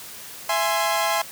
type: chord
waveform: sawtooth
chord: E augmented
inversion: none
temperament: equal with one note detuned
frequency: 666.5 / 830.6 / 1046.5 Hz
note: E5 / G#5 / B#5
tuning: +19 / 0 / 0 cents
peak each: -21 dBFS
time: 0.49-1.22 s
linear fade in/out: 5 ms
effects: white hiss -39 dBFS RMS until 1.31 s + high-pass 80 Hz 12 dB/octave